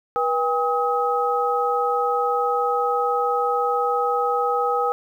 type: tone cluster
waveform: sine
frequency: 485.4 / 804 / 1270 Hz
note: B4 / G5 / D#6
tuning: -30 / +44 / +35 cents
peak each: -23 dBFS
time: 0.16-4.92 s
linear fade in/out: 0 ms
effects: 9-bit